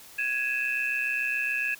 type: tone cluster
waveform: sine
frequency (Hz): 1666 / 2524 / 2651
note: G#6 / D#7 / E7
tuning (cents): +5 / +24 / +9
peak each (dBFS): -30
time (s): 0.18-1.75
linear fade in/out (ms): 10
effects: white hiss -49 dBFS RMS until 1.79 s